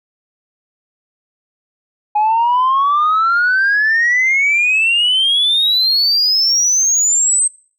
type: exponential sweep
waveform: sine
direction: up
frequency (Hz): 830.6 to 8370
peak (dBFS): -9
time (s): 2.15-7.48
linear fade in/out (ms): 10
effects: noise-tail reverb RT60 0.5 s tail -26 dB re dry + tanh soft clip ceiling -8 dBFS